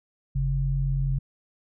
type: tone pair together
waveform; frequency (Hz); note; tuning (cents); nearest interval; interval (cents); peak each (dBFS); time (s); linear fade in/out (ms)
sine; 45.39 / 135.7; F#1 / C#3; -32 / -36; octave + perfect fifth; 1896; -26 / -24; 0.35-1.19; 10
effects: none

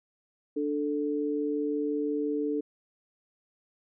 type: tone pair together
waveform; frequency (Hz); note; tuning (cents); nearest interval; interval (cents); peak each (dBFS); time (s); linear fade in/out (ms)
sine; 294.3 / 440; D4 / A4; +4 / 0; perfect fifth; 696; -29 / -30; 0.56-2.61; 10
effects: none

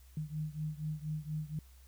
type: beating tone pair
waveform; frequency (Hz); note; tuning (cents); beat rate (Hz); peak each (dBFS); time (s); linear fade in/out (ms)
sine; 152.2 / 156.4; D#3 / D#3; -38 / +9; 4.2; -38 / -40; 0.17-1.59; 2
effects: added 64 Hz sine -55 dBFS peak until 1.87 s + white hiss -66 dBFS RMS until 1.87 s

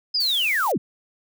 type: linear sweep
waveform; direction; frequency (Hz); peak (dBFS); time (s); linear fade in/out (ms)
sine; down; 5100 to 111.9; -19; 0.14-0.78; 10
type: noise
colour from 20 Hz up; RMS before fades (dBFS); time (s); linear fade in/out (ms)
blue; -34; 0.2-0.72; 5
effects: none

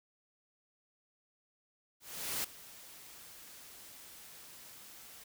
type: noise with ADSR envelope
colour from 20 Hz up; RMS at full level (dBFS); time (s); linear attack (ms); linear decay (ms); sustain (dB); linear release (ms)
white; -35; 2-5.24; 440; 7; -18; 8
effects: none

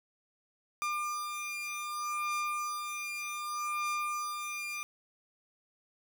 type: beating tone pair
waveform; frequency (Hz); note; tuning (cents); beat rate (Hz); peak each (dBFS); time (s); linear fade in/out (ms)
30% pulse; 1200 / 1200.65; D6 / D6; +37 / +38; 0.65; -33 / -35; 0.82-4.83; 0
effects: none

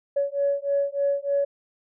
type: beating tone pair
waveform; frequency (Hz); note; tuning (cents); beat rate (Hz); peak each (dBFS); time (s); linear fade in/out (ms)
sine; 561 / 564.3; C#5 / C#5; +21 / +31; 3.3; -24; 0.16-1.45; 10
effects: tanh soft clip ceiling -14 dBFS

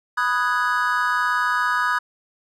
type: chord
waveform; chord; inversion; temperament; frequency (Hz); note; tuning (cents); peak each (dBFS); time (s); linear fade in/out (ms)
triangle; G# minor seventh; first; equal; 987.8 / 1244.5 / 1480 / 1661.2; B5 / D#6 / F#6 / G#6; 0 / 0 / 0 / 0; -23 / -21 / -23 / -23; 0.17-1.99; 10
effects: none

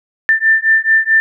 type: beating tone pair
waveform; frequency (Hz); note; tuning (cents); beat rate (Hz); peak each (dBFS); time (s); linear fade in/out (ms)
sine; 1780 / 1784.6; A6 / A6; +20 / +24; 4.6; -12 / -12; 0.29-1.2; 0
effects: none

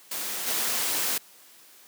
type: noise with level steps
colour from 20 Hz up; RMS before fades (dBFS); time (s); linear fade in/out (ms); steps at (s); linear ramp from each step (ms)
white; -32 / -27; 0.11-1.18; 5; 0.46; 20
effects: white hiss -53 dBFS RMS until 1.87 s + high-pass 200 Hz 12 dB/octave

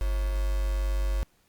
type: tone with quantisation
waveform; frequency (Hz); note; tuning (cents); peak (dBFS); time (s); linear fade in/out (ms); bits
sine; 49; G1; 0; -24; 0.01-1.23; 0; 6
effects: pink hiss -66 dBFS RMS until 1.48 s + Opus 48 kbps

